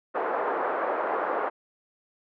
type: band-pass noise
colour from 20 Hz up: pink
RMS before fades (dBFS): -28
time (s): 0.14-1.5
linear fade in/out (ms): 20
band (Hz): 410 to 1400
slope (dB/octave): 24
effects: none